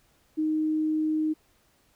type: tone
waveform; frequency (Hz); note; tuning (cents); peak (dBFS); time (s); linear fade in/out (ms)
sine; 310.9; D#4; -1; -23; 0.37-1.34; 20
effects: pink hiss -65 dBFS RMS until 1.95 s